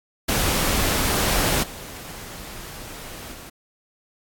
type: noise with level steps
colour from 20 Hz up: pink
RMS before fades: -21 / -37 / -40 dBFS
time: 0.28-3.5 s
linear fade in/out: 10 ms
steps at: 1.62 / 3.32 s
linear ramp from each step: 20 ms
effects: AAC 64 kbps